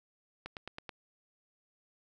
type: click train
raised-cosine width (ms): 0.3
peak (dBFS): -25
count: 5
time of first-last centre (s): 0.46-0.892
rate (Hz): 9.25
effects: none